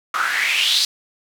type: noise with band-pass filter sweep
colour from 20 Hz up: white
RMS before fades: -19 dBFS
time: 0.14-0.85 s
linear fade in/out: 2 ms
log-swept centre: 1200 to 4500 Hz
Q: 5.1
effects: none